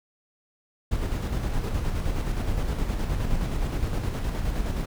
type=noise with tremolo; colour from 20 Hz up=brown; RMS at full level=-25 dBFS; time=0.91-4.86 s; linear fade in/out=10 ms; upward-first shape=square; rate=9.6 Hz; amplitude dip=35%; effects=none